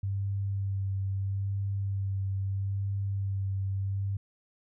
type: tone with vibrato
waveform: sine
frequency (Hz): 98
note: G2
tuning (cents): 0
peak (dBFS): -28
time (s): 0.03-4.17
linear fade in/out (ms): 5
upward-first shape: sine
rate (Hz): 0.77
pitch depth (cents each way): 18
effects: none